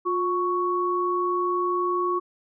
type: tone pair together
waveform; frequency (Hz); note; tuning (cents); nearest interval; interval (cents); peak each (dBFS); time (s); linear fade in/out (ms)
sine; 356.1 / 1112; F4 / C#6; +34 / +5; octave + minor sixth; 1971; -25 / -24; 0.05-2.2; 20
effects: none